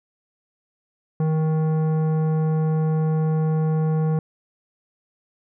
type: tone with tanh clipping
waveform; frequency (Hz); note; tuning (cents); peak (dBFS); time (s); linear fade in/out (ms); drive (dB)
triangle; 157.3; D#3; +19; -20; 1.2-4.19; 2; 17
effects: none